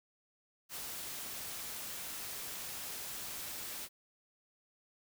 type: noise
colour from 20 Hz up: white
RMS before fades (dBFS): -43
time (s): 0.69-3.89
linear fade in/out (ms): 50
effects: none